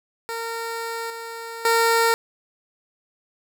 15% pulse tone with level steps, 459.1 Hz, A#4, 26 cents flat, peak -21 / -26 / -10 dBFS, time 0.29-2.14 s, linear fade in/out 0 ms, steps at 1.1 / 1.65 s, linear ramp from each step 2 ms, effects none

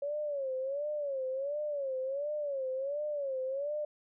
sine tone with vibrato, 558 Hz, C#5, 11 cents sharp, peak -32 dBFS, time 0.02-3.85 s, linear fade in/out 5 ms, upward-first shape sine, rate 1.4 Hz, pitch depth 130 cents each way, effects none

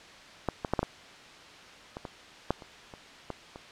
clicks, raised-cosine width 1 ms, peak -13 / -16 / -11 / -11 / -15 / -23 / -23 / -11 / -30 / -30 / -20 / -28 dBFS, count 12, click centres 0.487 / 0.648 / 0.736 / 0.792 / 0.83 / 1.969 / 2.052 / 2.506 / 2.622 / 2.938 / 3.303 / 3.559 s, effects white hiss -49 dBFS RMS until 3.71 s + low-pass 4000 Hz 12 dB/octave

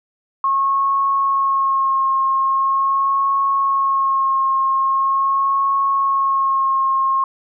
sine tone with vibrato, 1085 Hz, C#6, 37 cents flat, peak -14 dBFS, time 0.44-7.24 s, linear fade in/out 2 ms, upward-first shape sine, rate 0.42 Hz, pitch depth 19 cents each way, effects none

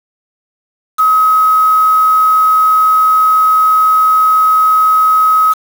sine tone with quantisation, 1273 Hz, D#6, 39 cents sharp, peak -6 dBFS, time 0.98-5.54 s, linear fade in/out 20 ms, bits 4, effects none

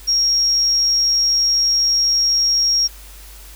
sine tone, 5588 Hz, F8, in tune, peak -13 dBFS, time 0.07-2.88 s, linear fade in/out 20 ms, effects added 50 Hz sine -38 dBFS peak until 3.55 s + white hiss -42 dBFS RMS until 3.55 s

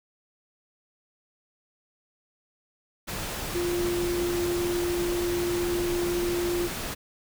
sine tone in noise, 349.2 Hz, F4, in tune, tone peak -25 dBFS, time 3.54-6.68 s, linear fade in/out 20 ms, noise pink, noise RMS -33 dBFS, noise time 3.07-6.95 s, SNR +5 dB, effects none

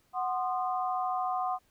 sine chord, C diminished, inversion second, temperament equal with one note detuned, 740 / 1046.5 / 1226.7 Hz, Gb5 / C6 / Eb6, 0 / 0 / -25 cents, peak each -30 / -35 / -36 dBFS, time 0.13-1.59 s, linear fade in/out 50 ms, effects pink hiss -69 dBFS RMS until 1.7 s

